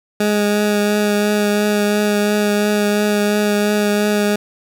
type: tone with vibrato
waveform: 20% pulse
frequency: 207.7 Hz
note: G#3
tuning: in tune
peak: -9 dBFS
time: 0.2-4.36 s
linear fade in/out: 5 ms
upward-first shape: triangle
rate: 2.9 Hz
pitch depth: 16 cents each way
effects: none